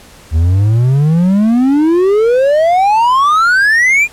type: exponential sweep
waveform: triangle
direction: up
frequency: 76.2 to 2461 Hz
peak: -5 dBFS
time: 0.31-4.08 s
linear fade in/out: 50 ms
effects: pink hiss -39 dBFS RMS until 4.12 s + low-pass 12000 Hz 12 dB/octave